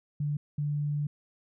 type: tone bursts at uneven times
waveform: sine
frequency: 146.83 Hz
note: D3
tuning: in tune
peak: -27 dBFS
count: 2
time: 0.2-0.37 / 0.58-1.07 s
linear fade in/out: 5 ms
effects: none